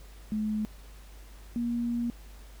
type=tone pair in turn; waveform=sine; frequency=214.1 / 237.1 Hz; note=A3 / A#3; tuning=-47 / +30 cents; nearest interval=major second; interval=177 cents; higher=second; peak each=-27 dBFS; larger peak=neither; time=0.32-0.65 / 1.56-2.1 s; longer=second; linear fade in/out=0 ms; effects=added 50 Hz sine -46 dBFS peak until 2.6 s + pink hiss -56 dBFS RMS until 2.6 s